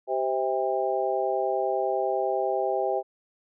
harmonic tone with a mistuned harmonic, 130 Hz, C3, 11 cents flat, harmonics 3 / 4 / 5 / 6, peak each -29 / -29 / -29 / -29 dBFS, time 0.07-3.03 s, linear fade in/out 50 ms, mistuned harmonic 6, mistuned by +44 cents, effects none

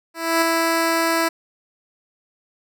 10% pulse tone with ADSR envelope, 330.1 Hz, E4, 2 cents sharp, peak -6 dBFS, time 0.14-1.29 s, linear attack 280 ms, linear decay 4 ms, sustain -3 dB, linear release 12 ms, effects none

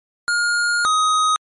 square tone pair in turn, 1422 / 1255.4 Hz, F6 / D#6, +31 / +15 cents, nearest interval major second, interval 216 cents, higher first, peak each -17 / -15 dBFS, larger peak second, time 0.28-0.85 / 0.85-1.36 s, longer first, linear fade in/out 0 ms, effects MP3 48 kbps

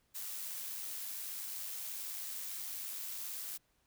blue noise with amplitude modulation, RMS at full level -41 dBFS, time 0.14-3.58 s, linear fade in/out 20 ms, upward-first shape sine, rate 98.6 Hz, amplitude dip 30%, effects pink hiss -75 dBFS RMS until 3.86 s

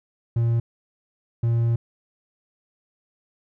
triangle tone bursts at uneven times, 116.54 Hz, A#2, in tune, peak -16 dBFS, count 2, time 0.36-0.6 / 1.43-1.76 s, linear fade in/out 5 ms, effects none

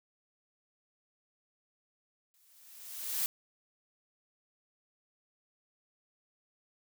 blue noise with exponential growth, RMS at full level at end -30 dBFS, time 2.34-3.26 s, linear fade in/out 0 ms, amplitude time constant 200 ms, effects none

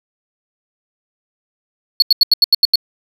triangle tone bursts, 4372 Hz, C#8, 25 cents flat, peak -5 dBFS, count 8, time 2-2.757 s, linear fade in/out 2 ms, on 22 ms, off 83 ms, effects none

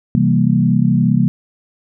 sine chord, C dominant seventh, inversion none, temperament equal, 130.81 / 164.81 / 196 / 233.1 Hz, C3 / E3 / G3 / Bb3, 0 / 0 / 0 / 0 cents, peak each -16 dBFS, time 0.15-1.28 s, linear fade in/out 0 ms, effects none

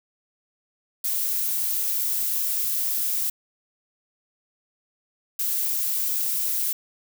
violet noise bursts at uneven times, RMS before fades -25 dBFS, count 2, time 1.04-3.3 / 5.39-6.73 s, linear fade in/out 5 ms, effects none

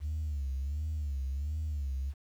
sine tone with vibrato, 72 Hz, D2, 34 cents flat, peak -30 dBFS, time 0-2.14 s, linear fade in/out 50 ms, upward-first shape sine, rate 1.4 Hz, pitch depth 140 cents each way, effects tanh soft clip ceiling -28 dBFS + 10-bit

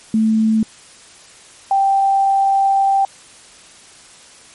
sine tone pair in turn, 220 / 784 Hz, A3 / G5, 0 / 0 cents, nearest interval octave + minor seventh, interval 2200 cents, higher second, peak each -11 dBFS, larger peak neither, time 0.14-0.63 / 1.71-3.05 s, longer second, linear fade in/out 2 ms, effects white hiss -43 dBFS RMS until 4.54 s + MP3 48 kbps

